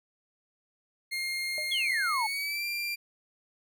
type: tone with pitch glide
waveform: 30% pulse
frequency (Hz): 2128 to 2375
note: C7 to D7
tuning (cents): +29 to +19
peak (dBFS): -28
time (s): 1.11-2.96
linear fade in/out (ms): 20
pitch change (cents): +190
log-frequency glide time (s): 2.07-2.66
type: tone with exponential decay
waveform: sine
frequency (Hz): 610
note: D#5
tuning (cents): -34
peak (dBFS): -34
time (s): 1.58-1.75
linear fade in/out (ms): 0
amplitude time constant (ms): 35
type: exponential sweep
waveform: sine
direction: down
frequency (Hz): 3473 to 834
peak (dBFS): -27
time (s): 1.71-2.27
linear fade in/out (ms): 10
effects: none